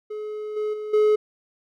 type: tone with level steps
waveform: triangle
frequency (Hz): 425.3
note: G#4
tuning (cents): +41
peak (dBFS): -27 / -21 / -27 / -13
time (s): 0.1-1.16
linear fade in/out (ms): 10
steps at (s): 0.56 / 0.73 / 0.93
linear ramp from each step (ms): 10
effects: none